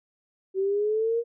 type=linear sweep; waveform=sine; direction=up; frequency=377.8 to 473.4 Hz; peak=-22 dBFS; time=0.54-1.24 s; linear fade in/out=50 ms; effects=none